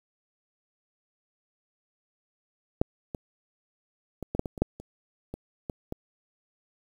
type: clicks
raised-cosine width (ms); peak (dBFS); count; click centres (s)
2; -8 / -20 / -21 / -16 / -10 / -19 / -24 / -8 / -28 / -22 / -19 / -19; 12; 2.815 / 3.148 / 4.227 / 4.35 / 4.394 / 4.458 / 4.578 / 4.62 / 4.8 / 5.34 / 5.698 / 5.924
effects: 8-bit